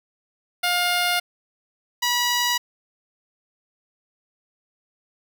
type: tone pair in turn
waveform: 10% pulse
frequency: 709 / 970.8 Hz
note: F5 / B5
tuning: +26 / -30 cents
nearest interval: perfect fourth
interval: 544 cents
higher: second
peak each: -11 dBFS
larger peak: neither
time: 0.63-1.2 / 2.02-2.58 s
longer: first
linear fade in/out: 10 ms
effects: none